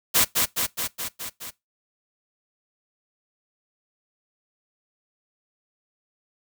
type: noise with echo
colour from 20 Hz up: white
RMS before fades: -18 dBFS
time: 0.14-0.25 s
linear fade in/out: 20 ms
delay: 210 ms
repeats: 6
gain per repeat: -3 dB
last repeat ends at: 1.51 s
effects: noise-tail reverb RT60 0.2 s tail -21 dB re dry